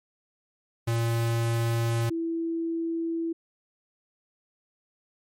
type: tone pair in turn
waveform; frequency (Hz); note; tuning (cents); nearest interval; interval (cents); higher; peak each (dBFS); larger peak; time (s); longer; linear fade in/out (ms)
square / sine; 115.9 / 331; A#2 / E4; -10 / +7; octave + tritone; 1817; second; -24 / -26; first; 0.87-2.1 / 2.1-3.33; neither; 10
effects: MP3 64 kbps